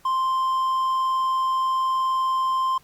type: tone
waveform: triangle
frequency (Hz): 1046.5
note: C6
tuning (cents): 0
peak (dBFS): -18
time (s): 0.05-2.78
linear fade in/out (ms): 5
effects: pink hiss -57 dBFS RMS until 2.83 s + Opus 48 kbps